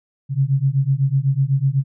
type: beating tone pair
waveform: sine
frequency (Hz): 132.5 / 140.5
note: C3 / C#3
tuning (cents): +22 / +24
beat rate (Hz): 8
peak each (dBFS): -18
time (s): 0.29-1.84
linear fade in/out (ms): 50
effects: none